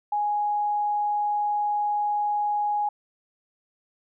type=tone; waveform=sine; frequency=830.6 Hz; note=G#5; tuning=in tune; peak=-22 dBFS; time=0.12-2.89 s; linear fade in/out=5 ms; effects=none